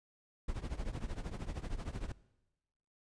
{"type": "noise with tremolo", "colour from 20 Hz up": "brown", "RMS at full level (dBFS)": -36, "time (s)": [0.48, 2.12], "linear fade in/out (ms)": 5, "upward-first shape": "triangle", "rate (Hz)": 13, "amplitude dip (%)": 90, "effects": ["noise-tail reverb RT60 1.0 s tail -20 dB re dry", "resampled to 22050 Hz"]}